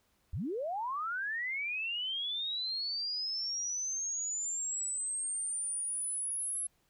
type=linear sweep; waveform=sine; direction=up; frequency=55 to 11000 Hz; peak=-33 dBFS; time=0.33-6.67 s; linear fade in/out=5 ms; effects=pink hiss -73 dBFS RMS until 6.89 s